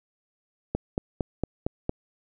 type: click train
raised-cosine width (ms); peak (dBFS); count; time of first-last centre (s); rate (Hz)
2; -12; 6; 0.75-1.894; 4.37
effects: none